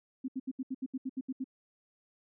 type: tone bursts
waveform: sine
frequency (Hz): 261.6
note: C4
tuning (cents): 0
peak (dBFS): -32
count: 11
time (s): 0.24-1.443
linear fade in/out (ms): 10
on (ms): 43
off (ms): 73
effects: none